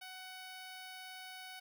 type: tone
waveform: 10% pulse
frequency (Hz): 747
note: F#5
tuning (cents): +16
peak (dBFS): -39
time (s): 0.01-1.6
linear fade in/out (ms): 10
effects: none